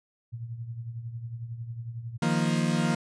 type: tone with tremolo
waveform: sine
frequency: 116.54 Hz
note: A#2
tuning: in tune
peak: -31 dBFS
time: 0.32-2.18 s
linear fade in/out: 20 ms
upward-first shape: triangle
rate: 11 Hz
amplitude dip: 70%
type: chord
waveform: 40% pulse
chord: Eb suspended second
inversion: none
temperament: equal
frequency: 155.56 / 174.61 / 233.1 Hz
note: Eb3 / F3 / Bb3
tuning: 0 / 0 / 0 cents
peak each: -27 dBFS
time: 2.22-2.95 s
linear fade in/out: 5 ms
effects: resampled to 22050 Hz